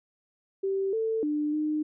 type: tone with pitch steps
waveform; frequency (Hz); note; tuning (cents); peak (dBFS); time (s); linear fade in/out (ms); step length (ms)
sine; 388.4 / 445.3 / 298.6 / 304.8; G4 / A4 / D4 / D#4; -16 / +21 / +29 / -36; -25; 0.63-1.83; 10; 300
effects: none

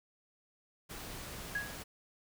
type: noise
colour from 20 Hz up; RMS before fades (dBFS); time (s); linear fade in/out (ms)
pink; -45; 0.89-1.84; 20
type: tone with exponential decay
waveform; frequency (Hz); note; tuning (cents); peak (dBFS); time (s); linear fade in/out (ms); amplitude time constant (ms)
sine; 1661.2; G#6; 0; -30; 1.55-1.84; 5; 61
effects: none

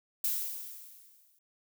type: noise with exponential decay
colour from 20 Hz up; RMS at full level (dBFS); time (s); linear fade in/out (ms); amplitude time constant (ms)
violet; -29; 0.24-1.39; 5; 250
effects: none

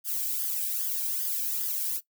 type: noise with flanger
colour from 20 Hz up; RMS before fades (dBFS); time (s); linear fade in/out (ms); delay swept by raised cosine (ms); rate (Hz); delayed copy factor
violet; -30; 0.04-2.01; 50; 0.6 to 1.29; 2.5; +0.8
effects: noise-tail reverb RT60 0.1 s tail -17 dB re dry

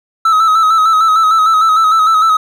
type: tone with vibrato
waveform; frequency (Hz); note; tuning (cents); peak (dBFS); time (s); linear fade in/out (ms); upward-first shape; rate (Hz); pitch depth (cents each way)
triangle; 1294; E6; -32; -5; 0.25-2.37; 5; square; 6.6; 39
effects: none

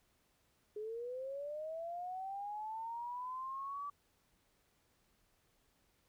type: linear sweep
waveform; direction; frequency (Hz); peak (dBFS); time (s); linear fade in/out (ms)
sine; up; 415.3 to 1158; -40; 0.76-3.9; 5
effects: pink hiss -75 dBFS RMS until 6.08 s

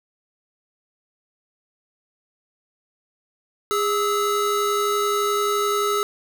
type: tone pair together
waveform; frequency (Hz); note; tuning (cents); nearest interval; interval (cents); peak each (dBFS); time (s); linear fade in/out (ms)
square; 409.8 / 1301; G#4 / E6; -23 / -23; octave + minor sixth; 2000; -23; 3.71-6.03; 0
effects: none

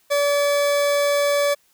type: tone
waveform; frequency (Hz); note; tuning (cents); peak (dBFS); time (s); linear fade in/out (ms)
40% pulse; 574; D5; -40; -16; 0.1-1.55; 20
effects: white hiss -61 dBFS RMS until 1.73 s

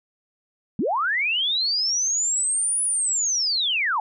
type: linear two-way sweep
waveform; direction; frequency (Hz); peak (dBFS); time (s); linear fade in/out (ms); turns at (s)
sine; up then down; 164.2 to 9956 to 791; -20; 0.79-4; 2; 2.83
effects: none

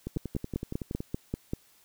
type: two click trains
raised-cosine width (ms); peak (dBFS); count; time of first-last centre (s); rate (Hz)
3; -21 / -17; 11 / 8; 0.07-1.005 / 0.17-1.535; 10.7 / 5.13
effects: white hiss -62 dBFS RMS until 1.84 s

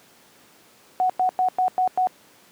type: tone bursts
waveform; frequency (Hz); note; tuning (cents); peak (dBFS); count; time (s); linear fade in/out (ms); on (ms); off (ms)
sine; 740; F#5; 0; -17; 6; 1-2.071; 0; 96; 99
effects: pink hiss -53 dBFS RMS until 2.51 s + high-pass 200 Hz 12 dB/octave

